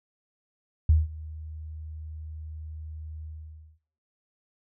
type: tone with ADSR envelope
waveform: sine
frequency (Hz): 78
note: D#2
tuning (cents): +5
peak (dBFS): -14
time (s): 0.89-3.79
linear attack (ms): 4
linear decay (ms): 180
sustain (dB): -22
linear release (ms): 540
effects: noise-tail reverb RT60 0.8 s tail -23 dB re dry